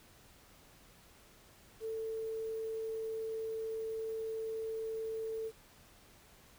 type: tone with quantisation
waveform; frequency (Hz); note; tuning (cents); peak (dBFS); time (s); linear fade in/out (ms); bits
sine; 444.8; A4; +19; -36; 1.8-5.52; 50; 10
effects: pink hiss -61 dBFS RMS until 6.58 s